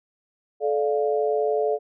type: chord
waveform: sine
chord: D minor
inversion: second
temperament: equal with one note detuned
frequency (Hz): 433.7 / 587.3 / 698.5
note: A4 / D5 / F5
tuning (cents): -25 / 0 / 0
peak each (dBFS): -22 / -26 / -27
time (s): 0.6-1.79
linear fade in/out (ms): 50
effects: none